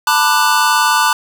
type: chord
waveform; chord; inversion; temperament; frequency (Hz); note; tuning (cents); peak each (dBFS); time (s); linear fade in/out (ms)
square; B minor seventh; third; just; 889 / 987.8 / 1185.3 / 1481.6; A5 / B5 / D6 / F#6; +18 / 0 / +16 / +2; -17; 0.07-1.13; 2
effects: none